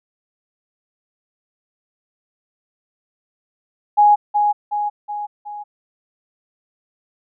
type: tone with echo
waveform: sine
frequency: 830.6 Hz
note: G#5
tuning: in tune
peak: -8 dBFS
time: 3.97-4.16 s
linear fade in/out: 20 ms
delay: 370 ms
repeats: 4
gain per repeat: -5 dB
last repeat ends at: 5.64 s
effects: none